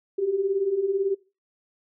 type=beating tone pair; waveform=sine; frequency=376.5 / 394.5 Hz; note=F#4 / G4; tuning=+30 / +11 cents; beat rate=18 Hz; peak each=-28 / -23 dBFS; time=0.18-1.15 s; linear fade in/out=10 ms; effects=noise-tail reverb RT60 0.3 s tail -22 dB re dry